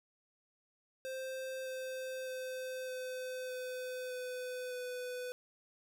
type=tone with pitch steps; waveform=square; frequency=523.3 / 519.1 / 514.9 / 510.8 / 506.6 / 502.6 / 498.5 Hz; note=C5 / C5 / C5 / C5 / B4 / B4 / B4; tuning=0 / -14 / -28 / -42 / +44 / +30 / +16 cents; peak=-40 dBFS; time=1.05-5.32 s; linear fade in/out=0 ms; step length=610 ms; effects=none